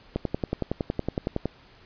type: click train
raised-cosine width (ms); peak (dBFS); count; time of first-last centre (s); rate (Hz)
2; -12; 15; 0.16-1.456; 10.8
effects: pink hiss -54 dBFS RMS until 1.85 s + resampled to 11025 Hz